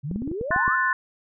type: exponential sweep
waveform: sine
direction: up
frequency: 130.81 to 1500 Hz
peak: -27 dBFS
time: 0.03-0.77 s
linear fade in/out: 20 ms
type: clicks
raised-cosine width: 3 ms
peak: -19 dBFS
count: 9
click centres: 0.113 / 0.16 / 0.221 / 0.276 / 0.315 / 0.412 / 0.507 / 0.562 / 0.679 s
type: chord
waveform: sine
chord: F# diminished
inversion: second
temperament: equal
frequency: 1046.5 / 1480 / 1760 Hz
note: C6 / F#6 / A6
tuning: 0 / 0 / 0 cents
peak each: -24 dBFS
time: 0.51-0.93 s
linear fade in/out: 2 ms
effects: none